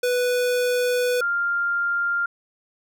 square / sine tone pair in turn, 493.9 / 1397 Hz, B4 / F6, 0 / 0 cents, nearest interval octave + tritone, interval 1800 cents, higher second, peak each -20 dBFS, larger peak neither, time 0.03-1.21 / 1.21-2.26 s, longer first, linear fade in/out 5 ms, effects none

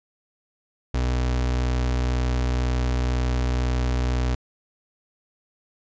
35% pulse tone, 62 Hz, B1, 7 cents sharp, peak -19 dBFS, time 0.94-4.35 s, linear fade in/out 5 ms, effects resampled to 16000 Hz

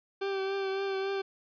40% pulse tone with vibrato, 389.3 Hz, G4, 12 cents flat, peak -29 dBFS, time 0.21-1.22 s, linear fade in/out 10 ms, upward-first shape triangle, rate 3.6 Hz, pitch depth 27 cents each way, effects resampled to 11025 Hz + 11-bit

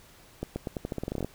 accelerating click train, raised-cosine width 2 ms, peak -18 dBFS, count 15, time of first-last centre 0.43-1.246 s, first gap 130 ms, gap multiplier 0.86, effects pink hiss -55 dBFS RMS until 1.34 s

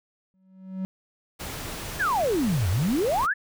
triangle tone with exponential growth, 188.6 Hz, F#3, 33 cents sharp, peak -23 dBFS, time 0.34-0.85 s, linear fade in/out 0 ms, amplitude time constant 110 ms
pink noise, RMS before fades -35 dBFS, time 1.39-3.27 s, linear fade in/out 20 ms
sine exponential two-way sweep, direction down then up, 1815 to 82.4 to 1815 Hz, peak -21 dBFS, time 1.99-3.34 s, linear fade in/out 20 ms, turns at 2.69 s
effects none

